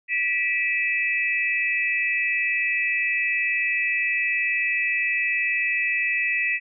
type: tone cluster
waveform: sine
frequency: 1957 / 2351 / 2590 Hz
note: B6 / D7 / E7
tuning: -16 / +1 / -31 cents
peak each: -24 / -27 / -25 dBFS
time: 0.08-6.6 s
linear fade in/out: 50 ms
effects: none